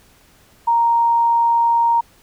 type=tone; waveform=sine; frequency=932.3 Hz; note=A#5; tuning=in tune; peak=-12 dBFS; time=0.67-2.01 s; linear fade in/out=10 ms; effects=pink hiss -52 dBFS RMS until 2.22 s